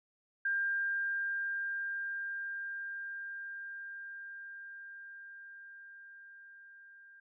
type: tone with level ramp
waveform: sine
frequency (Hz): 1597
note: G6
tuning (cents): +32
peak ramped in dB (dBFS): -29 to -54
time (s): 0.45-7.2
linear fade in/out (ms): 5
effects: none